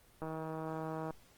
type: click train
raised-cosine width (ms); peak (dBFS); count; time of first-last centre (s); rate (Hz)
1; -27; 142; 0.22-1.107; 159
effects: pink hiss -64 dBFS RMS until 1.37 s + Opus 24 kbps